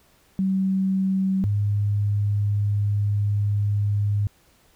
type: tone pair in turn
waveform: sine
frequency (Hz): 191 / 102.65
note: G3 / G#2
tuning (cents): -45 / -20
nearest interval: major seventh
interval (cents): 1075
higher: first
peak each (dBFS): -19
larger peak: neither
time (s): 0.39-1.44 / 1.44-4.27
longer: second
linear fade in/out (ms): 0
effects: pink hiss -59 dBFS RMS until 4.75 s